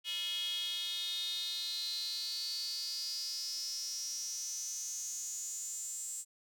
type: tone with high-pass filter sweep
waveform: square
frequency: 194.7 Hz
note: G3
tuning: 12 cents flat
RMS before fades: -39 dBFS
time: 0.04-6.25 s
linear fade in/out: 50 ms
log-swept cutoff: 3100 to 7700 Hz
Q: 9.8
effects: none